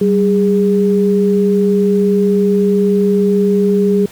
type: tone pair together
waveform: sine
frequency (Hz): 193.49 / 410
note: G3 / G#4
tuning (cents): -22 / -22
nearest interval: octave + minor second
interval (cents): 1300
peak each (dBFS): -12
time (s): 0.01-4.06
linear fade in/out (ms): 5
effects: pink hiss -39 dBFS RMS until 4.11 s + high-pass 60 Hz 12 dB/octave